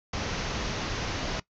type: low-pass noise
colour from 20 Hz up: pink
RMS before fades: -32 dBFS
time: 0.13-1.4 s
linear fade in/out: 5 ms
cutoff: 6500 Hz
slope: 96 dB/octave
effects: noise-tail reverb RT60 0.1 s tail -19 dB re dry